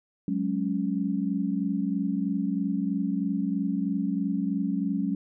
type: chord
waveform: sine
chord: F# suspended second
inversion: none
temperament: just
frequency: 185 / 208.1 / 277.5 Hz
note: F#3 / G#3 / C#4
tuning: 0 / +4 / +2 cents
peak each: -29 dBFS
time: 0.28-5.15 s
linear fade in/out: 2 ms
effects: none